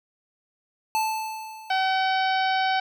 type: tone with exponential decay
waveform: square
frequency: 876 Hz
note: A5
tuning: 8 cents flat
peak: -21 dBFS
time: 0.95-2.33 s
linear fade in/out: 0 ms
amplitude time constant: 300 ms
type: harmonic tone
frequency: 760 Hz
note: F#5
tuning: 46 cents sharp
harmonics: 1 / 2 / 3 / 4 / 5 / 6 / 7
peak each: -22 / -28 / -32 / -34 / -36 / -38 / -39 dBFS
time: 1.7-2.8 s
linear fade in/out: 5 ms
effects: none